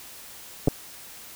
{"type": "clicks", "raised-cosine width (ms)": 2, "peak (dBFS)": -7, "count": 2, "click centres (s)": [0.675, 0.682], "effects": ["white hiss -44 dBFS RMS until 1.35 s"]}